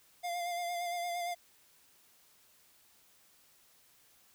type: tone with vibrato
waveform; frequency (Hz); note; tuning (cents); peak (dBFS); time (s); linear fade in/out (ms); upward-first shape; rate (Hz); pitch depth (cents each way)
square; 698.5; F5; 0; -35; 0.23-1.35; 20; sine; 8.7; 29
effects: white hiss -65 dBFS RMS until 4.34 s